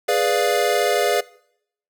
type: chord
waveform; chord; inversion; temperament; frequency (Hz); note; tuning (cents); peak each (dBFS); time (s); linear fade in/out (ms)
square; G# diminished seventh; none; equal; 415.3 / 493.9 / 587.3 / 698.5; G#4 / B4 / D5 / F5; 0 / 0 / 0 / 0; -23; 0.08-1.21; 10
effects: noise-tail reverb RT60 0.7 s tail -22 dB re dry